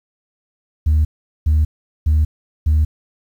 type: tone bursts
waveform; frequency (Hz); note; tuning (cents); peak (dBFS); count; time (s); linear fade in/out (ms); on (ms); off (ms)
sine; 76.9; D#2; -20; -9; 4; 0.86-2.85; 10; 190; 410
effects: tanh soft clip ceiling -9 dBFS + 8-bit